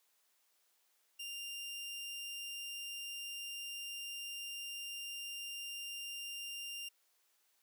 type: tone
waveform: sawtooth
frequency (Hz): 2794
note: F7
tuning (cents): 0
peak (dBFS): -39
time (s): 1.19-6.89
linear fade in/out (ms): 10
effects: white hiss -75 dBFS RMS until 7.62 s + high-pass 400 Hz 12 dB/octave

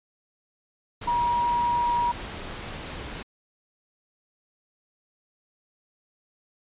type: tone in noise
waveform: sine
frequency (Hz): 956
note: A#5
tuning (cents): +43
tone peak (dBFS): -21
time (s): 1.07-2.12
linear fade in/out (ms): 10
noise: pink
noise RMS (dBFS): -36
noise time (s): 1.01-3.23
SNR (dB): +12
effects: resampled to 8000 Hz

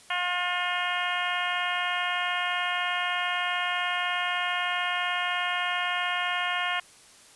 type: harmonic tone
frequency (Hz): 356.8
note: F4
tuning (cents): +37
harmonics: 2 / 3 / 4 / 5 / 6 / 7 / 8 / 9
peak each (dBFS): -33 / -33 / -33 / -33 / -34 / -37 / -34 / -38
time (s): 0.1-6.8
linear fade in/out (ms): 5
effects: white hiss -53 dBFS RMS until 7.35 s + resampled to 24000 Hz

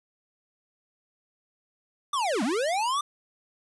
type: linear two-way sweep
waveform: square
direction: down then up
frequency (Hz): 1207 to 196 to 1207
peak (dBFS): -25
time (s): 2.13-3.01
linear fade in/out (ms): 5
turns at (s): 2.43
effects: resampled to 24000 Hz + 9-bit

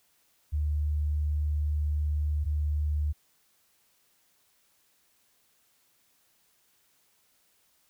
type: tone pair in turn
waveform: sine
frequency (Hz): 74.7 / 74.7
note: D2 / D2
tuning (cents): +30 / +30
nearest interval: unison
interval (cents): 0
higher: neither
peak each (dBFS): -25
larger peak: neither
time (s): 0.52-2.45 / 2.45-3.13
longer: first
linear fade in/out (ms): 20
effects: white hiss -68 dBFS RMS until 7.89 s

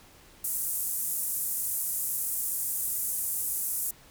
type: band-pass noise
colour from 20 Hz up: white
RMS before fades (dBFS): -31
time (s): 0.44-3.91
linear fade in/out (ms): 5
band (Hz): 8500 to 15000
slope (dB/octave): 24
effects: pink hiss -55 dBFS RMS until 4.1 s

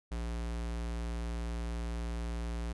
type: tone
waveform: square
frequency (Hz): 57.9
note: A#1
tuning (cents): -11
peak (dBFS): -35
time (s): 0.11-2.73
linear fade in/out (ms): 10
effects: resampled to 24000 Hz

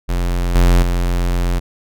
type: tone with level steps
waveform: square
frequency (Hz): 43.95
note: F1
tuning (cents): +12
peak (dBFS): -16 / -9 / -15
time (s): 0.08-1.6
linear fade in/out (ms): 20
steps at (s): 0.55 / 0.82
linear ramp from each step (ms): 5
effects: none

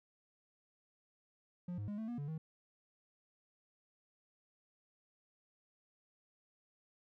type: tone with pitch steps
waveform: triangle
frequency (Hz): 177.2 / 103.4 / 206.2 / 221.2 / 239.6 / 143.8 / 158.5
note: F3 / G#2 / G#3 / A3 / A#3 / D3 / D#3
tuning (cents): +25 / -7 / -12 / +9 / +48 / -36 / +32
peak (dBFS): -37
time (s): 1.68-2.38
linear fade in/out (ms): 5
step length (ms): 100
effects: none

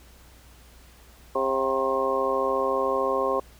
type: harmonic tone with a mistuned harmonic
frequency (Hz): 133.6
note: C3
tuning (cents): +36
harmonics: 2 / 3 / 4 / 5 / 6 / 7 / 8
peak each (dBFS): -36 / -28 / -26 / -34 / -34 / -35 / -27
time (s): 1.35-3.4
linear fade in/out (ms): 5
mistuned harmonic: 6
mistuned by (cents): -75
effects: added 60 Hz sine -51 dBFS peak until 3.59 s + pink hiss -54 dBFS RMS until 3.59 s

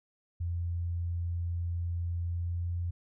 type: tone with pitch glide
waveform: sine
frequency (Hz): 86 to 86.9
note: F2 to F2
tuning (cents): -26 to -8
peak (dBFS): -30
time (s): 0.4-2.91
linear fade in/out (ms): 10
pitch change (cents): +18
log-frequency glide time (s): 2.26-2.76
effects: none

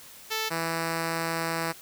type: tone pair in turn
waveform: 5% pulse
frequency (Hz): 440 / 164.81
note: A4 / E3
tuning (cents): 0 / 0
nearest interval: octave + perfect fourth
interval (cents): 1700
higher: first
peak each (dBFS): -16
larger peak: neither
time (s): 0.3-0.5 / 0.5-1.73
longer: second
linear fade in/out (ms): 20
effects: white hiss -48 dBFS RMS until 1.81 s

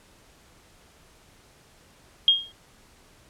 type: tone with exponential decay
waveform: sine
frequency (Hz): 3243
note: G#7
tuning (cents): -42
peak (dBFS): -11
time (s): 2.28-2.52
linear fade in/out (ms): 1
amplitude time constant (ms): 52
effects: pink hiss -56 dBFS RMS until 3.29 s + low-pass 11000 Hz 12 dB/octave

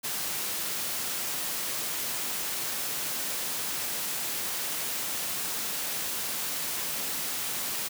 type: high-pass noise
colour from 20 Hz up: white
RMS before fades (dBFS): -32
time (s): 0.03-7.89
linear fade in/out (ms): 20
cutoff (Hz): 110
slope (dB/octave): 12
effects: none

